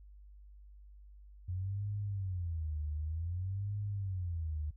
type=tone with vibrato; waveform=sine; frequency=88 Hz; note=F2; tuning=14 cents sharp; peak=-34 dBFS; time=1.48-4.71 s; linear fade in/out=10 ms; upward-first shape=sine; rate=0.54 Hz; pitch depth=270 cents each way; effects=added 50 Hz sine -52 dBFS peak until 4.76 s